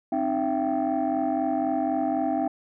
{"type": "tone cluster", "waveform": "sine", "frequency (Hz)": [263.3, 307.2, 672, 776], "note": ["C4", "D#4", "E5", "G5"], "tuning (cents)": [11, -22, 33, -18], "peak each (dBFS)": -27, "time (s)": [0.12, 2.48], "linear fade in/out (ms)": 5, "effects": ["tanh soft clip ceiling -17 dBFS"]}